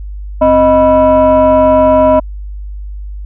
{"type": "tone with frequency modulation", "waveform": "sine", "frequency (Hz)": 622.3, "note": "D#5", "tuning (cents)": 0, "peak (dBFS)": -3, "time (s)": [0.41, 2.2], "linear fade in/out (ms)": 10, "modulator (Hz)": 359, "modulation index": 0.85, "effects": ["tanh soft clip ceiling -1 dBFS", "added 50 Hz sine -21 dBFS peak until 3.25 s"]}